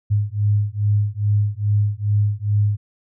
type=beating tone pair; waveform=sine; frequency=102.5 / 104.9 Hz; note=G#2 / G#2; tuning=-22 / +18 cents; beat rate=2.4 Hz; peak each=-19 dBFS; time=0.1-2.77 s; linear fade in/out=20 ms; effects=none